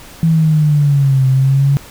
sine linear two-way sweep, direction down then up, 164.81 to 130.81 to 140.9 Hz, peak -8 dBFS, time 0.23-1.77 s, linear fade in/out 0 ms, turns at 1.27 s, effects pink hiss -37 dBFS RMS until 1.9 s

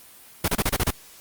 pink noise bursts, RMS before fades -21 dBFS, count 7, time 0.44-0.907 s, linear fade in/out 5 ms, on 41 ms, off 30 ms, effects white hiss -48 dBFS RMS until 1.2 s + Opus 32 kbps

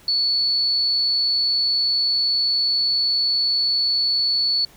sine tone, 4435 Hz, C#8, in tune, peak -17 dBFS, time 0.08-4.65 s, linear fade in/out 2 ms, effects pink hiss -50 dBFS RMS until 4.76 s

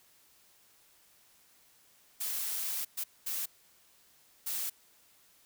blue noise bursts at uneven times, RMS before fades -35 dBFS, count 4, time 2.2-2.85 / 2.97-3.04 / 3.26-3.46 / 4.46-4.7 s, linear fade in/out 10 ms, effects white hiss -64 dBFS RMS until 5.45 s

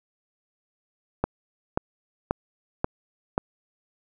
click train, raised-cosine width 1 ms, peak -8 dBFS, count 5, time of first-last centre 1.24-3.379 s, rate 1.87 Hz, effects none

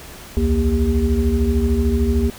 sine tone cluster, 63.6 / 76.9 / 234.4 / 398.8 Hz, C2 / D#2 / A#3 / G4, -48 / -20 / +10 / +30 cents, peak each -19 / -19 / -20 / -23 dBFS, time 0.37-2.3 s, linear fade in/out 0 ms, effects pink hiss -38 dBFS RMS until 2.38 s

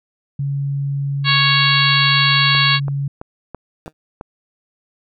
sine tone, 140 Hz, C#3, 18 cents sharp, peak -18 dBFS, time 0.39-3.08 s, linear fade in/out 5 ms
harmonic tone, 554.4 Hz, C#5, in tune, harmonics 2 / 3 / 4 / 5 / 6 / 7 / 8, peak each -20 / -20 / -20 / -20 / -20 / -20 / -20 dBFS, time 1.24-2.8 s, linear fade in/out 50 ms
click train, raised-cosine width 1 ms, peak -16 dBFS, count 6, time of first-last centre 2.55-4.211 s, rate 3.01 Hz
15% pulse tone with exponential decay, 155.9 Hz, D#3, 4 cents sharp, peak -25 dBFS, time 3.86-3.93 s, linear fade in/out 0 ms, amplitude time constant 15 ms
effects none

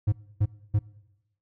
triangle tone bursts, 104.2 Hz, G#2, 6 cents sharp, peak -17 dBFS, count 3, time 0.07-0.792 s, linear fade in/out 10 ms, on 54 ms, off 280 ms, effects noise-tail reverb RT60 1.0 s tail -21 dB re dry

